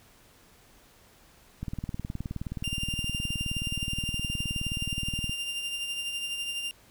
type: click train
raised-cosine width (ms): 5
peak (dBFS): -21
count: 71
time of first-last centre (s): 1.63-5.295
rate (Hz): 19.1
type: tone with tremolo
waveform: 40% pulse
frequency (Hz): 2794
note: F7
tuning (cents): 0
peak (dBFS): -28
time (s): 2.64-6.71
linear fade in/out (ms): 0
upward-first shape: triangle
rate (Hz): 12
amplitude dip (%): 50
effects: pink hiss -58 dBFS RMS until 6.9 s